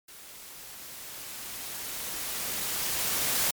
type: noise with level ramp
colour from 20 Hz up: white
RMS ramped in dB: -48 to -26 dBFS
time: 0.08-3.51 s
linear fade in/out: 5 ms
effects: MP3 96 kbps